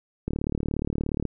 click train, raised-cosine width 3 ms, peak -14 dBFS, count 37, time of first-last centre 0.28-1.253 s, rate 37 Hz, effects none

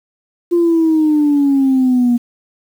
sine exponential sweep, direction down, 349.2 to 237.9 Hz, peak -8 dBFS, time 0.51-2.18 s, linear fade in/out 20 ms, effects tanh soft clip ceiling -6 dBFS + 7-bit

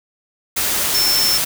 sine tone in noise, 5350 Hz, E8, 25 cents sharp, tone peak -15 dBFS, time 0.94-1.38 s, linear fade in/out 10 ms, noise white, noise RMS -19 dBFS, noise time 0.56-1.45 s, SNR +1 dB, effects none

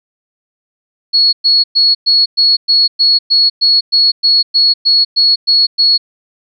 sine tone bursts, 4352 Hz, C#8, 33 cents flat, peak -6 dBFS, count 16, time 1.13-5.98 s, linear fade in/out 20 ms, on 200 ms, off 110 ms, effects none

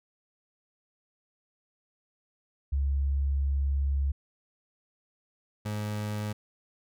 sine / 30% pulse tone pair in turn, 69.3 / 105.34 Hz, C#2 / G#2, 0 / +25 cents, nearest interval perfect fifth, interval 725 cents, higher second, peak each -24 / -28 dBFS, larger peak first, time 2.72-4.12 / 5.65-6.33 s, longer first, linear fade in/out 10 ms, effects none

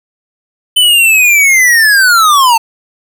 square linear sweep, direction down, 3042 to 880 Hz, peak -5 dBFS, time 0.76-2.58 s, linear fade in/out 10 ms, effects none

